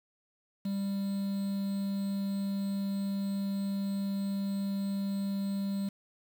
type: tone with quantisation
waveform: triangle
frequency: 197.6 Hz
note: G3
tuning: 14 cents sharp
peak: -28 dBFS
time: 0.65-5.89 s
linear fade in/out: 5 ms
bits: 8
effects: none